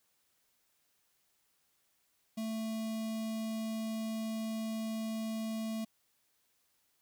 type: tone with notch filter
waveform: square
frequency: 221.5 Hz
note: A3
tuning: 12 cents sharp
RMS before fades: -37 dBFS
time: 2.37-5.85 s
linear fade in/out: 10 ms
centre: 1500 Hz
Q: 0.98
effects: white hiss -75 dBFS RMS until 7.01 s